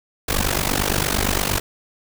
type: noise with amplitude modulation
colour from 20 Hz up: pink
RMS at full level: -17 dBFS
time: 0.28-1.6 s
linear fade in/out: 10 ms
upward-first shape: sine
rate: 48.7 Hz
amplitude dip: 90%
effects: none